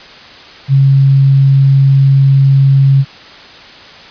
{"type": "tone", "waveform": "sine", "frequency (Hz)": 136.6, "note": "C#3", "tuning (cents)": -25, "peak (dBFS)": -4, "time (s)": [0.68, 3.05], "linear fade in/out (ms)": 50, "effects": ["white hiss -34 dBFS RMS until 4.1 s", "resampled to 11025 Hz"]}